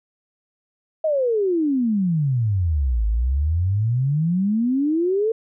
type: exponential two-way sweep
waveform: sine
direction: down then up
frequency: 648 to 51.91 to 457.6 Hz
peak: -17 dBFS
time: 1.04-5.32 s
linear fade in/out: 5 ms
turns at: 3.06 s
effects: none